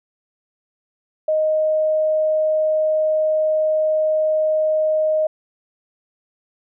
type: tone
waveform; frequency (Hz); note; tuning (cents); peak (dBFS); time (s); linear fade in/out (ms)
sine; 622.3; D#5; 0; -15; 1.28-5.27; 5
effects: none